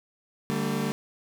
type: chord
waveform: 30% pulse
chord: D suspended fourth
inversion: none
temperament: equal with one note detuned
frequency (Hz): 146.83 / 196 / 225.8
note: D3 / G3 / A3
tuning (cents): 0 / 0 / +45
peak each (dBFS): -29 / -28 / -27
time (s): 0.5-0.92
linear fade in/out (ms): 0
effects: none